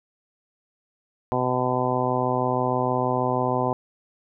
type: harmonic tone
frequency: 126.3 Hz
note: B2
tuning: 39 cents sharp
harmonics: 1 / 2 / 3 / 4 / 5 / 6 / 7 / 8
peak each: -29 / -29 / -29 / -29 / -29 / -29 / -29 / -29 dBFS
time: 1.32-3.73 s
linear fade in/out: 0 ms
effects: none